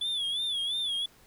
triangle tone with vibrato, 3425 Hz, A7, 47 cents flat, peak -27 dBFS, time 0.01-1.06 s, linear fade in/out 5 ms, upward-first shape sine, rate 2.9 Hz, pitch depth 100 cents each way, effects pink hiss -59 dBFS RMS until 1.26 s

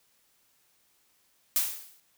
blue noise with exponential decay, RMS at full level -23 dBFS, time 1.56-2 s, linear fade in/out 0 ms, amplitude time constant 95 ms, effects white hiss -68 dBFS RMS until 2.17 s

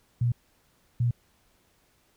sine tone bursts at uneven times, 120 Hz, B2, 49 cents flat, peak -21 dBFS, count 2, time 0.21-0.32 / 1-1.11 s, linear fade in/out 5 ms, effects pink hiss -66 dBFS RMS until 2.16 s

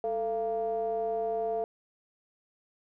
triangle ring-modulated tone, 121.2 Hz, B2, 32 cents flat, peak -23 dBFS, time 0.04-1.64 s, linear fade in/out 0 ms, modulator 565 Hz, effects none

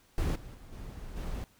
brown noise with level steps, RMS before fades -29 / -45 / -49 / -43 / -36 dBFS, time 0.18-1.44 s, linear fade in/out 0 ms, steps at 0.35 / 0.54 / 0.72 / 1.16 s, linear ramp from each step 10 ms, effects pink hiss -64 dBFS RMS until 1.59 s

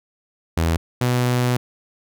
sawtooth tone pair in turn, 82.41 / 123.79 Hz, E2 / B2, 0 / +4 cents, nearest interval perfect fifth, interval 704 cents, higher second, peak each -13 dBFS, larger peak neither, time 0.57-0.77 / 1.01-1.57 s, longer second, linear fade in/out 5 ms, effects none

